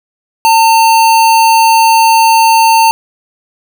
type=tone; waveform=square; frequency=900 Hz; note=A5; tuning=39 cents sharp; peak=-5 dBFS; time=0.45-2.91 s; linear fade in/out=0 ms; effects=none